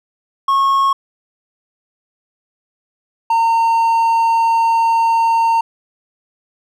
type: tone pair in turn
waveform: triangle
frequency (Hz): 1093 / 914.4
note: C#6 / A#5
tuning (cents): -25 / -34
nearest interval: minor third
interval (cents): 309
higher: first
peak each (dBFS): -9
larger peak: neither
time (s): 0.48-0.93 / 3.3-5.61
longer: second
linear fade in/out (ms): 5
effects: none